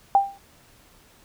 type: tone with exponential decay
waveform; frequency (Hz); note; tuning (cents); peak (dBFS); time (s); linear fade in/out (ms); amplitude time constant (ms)
sine; 792; G5; +18; -10; 0.15-0.38; 1; 50
effects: pink hiss -55 dBFS RMS until 1.24 s